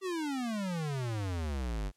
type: exponential sweep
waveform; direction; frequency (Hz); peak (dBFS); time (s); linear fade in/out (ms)
square; down; 392 to 45.97; -33; 0.01-1.92; 50
effects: white hiss -74 dBFS RMS until 1.96 s + low-pass 10000 Hz 12 dB/octave